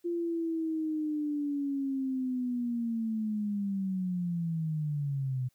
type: linear sweep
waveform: sine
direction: down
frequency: 346.7 to 124.9 Hz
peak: -29 dBFS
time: 0.04-5.49 s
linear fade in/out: 20 ms
effects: white hiss -73 dBFS RMS until 5.54 s